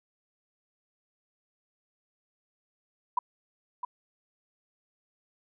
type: tone with echo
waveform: sine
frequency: 987.8 Hz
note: B5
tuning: in tune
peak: -22 dBFS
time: 3.17-3.19 s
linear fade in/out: 5 ms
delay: 660 ms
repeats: 1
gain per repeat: -8 dB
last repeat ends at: 3.85 s
effects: none